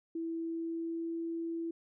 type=tone with pitch glide; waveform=sine; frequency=329.6 to 332.3 Hz; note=E4 to E4; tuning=0 to +14 cents; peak=-34 dBFS; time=0.15-1.71 s; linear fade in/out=5 ms; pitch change=+14 cents; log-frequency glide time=0.38-1.16 s; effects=none